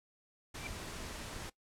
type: noise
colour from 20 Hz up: pink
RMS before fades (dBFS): -44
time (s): 0.54-1.5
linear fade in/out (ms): 10
type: tone with exponential growth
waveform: sine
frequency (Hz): 2349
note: D7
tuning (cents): 0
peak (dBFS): -38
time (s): 0.55-0.67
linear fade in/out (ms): 1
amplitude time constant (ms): 25
effects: noise-tail reverb RT60 0.1 s tail -19 dB re dry + low-pass 10000 Hz 12 dB/octave